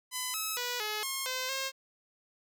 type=tone with pitch steps; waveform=5% pulse; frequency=1009 / 1291 / 489.4 / 425.2 / 1075 / 514 / 535 Hz; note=B5 / E6 / B4 / G#4 / C6 / C5 / C5; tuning=+37 / -37 / -16 / +41 / +47 / -31 / +38 cents; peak=-21 dBFS; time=0.11-1.72 s; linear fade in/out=50 ms; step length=230 ms; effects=none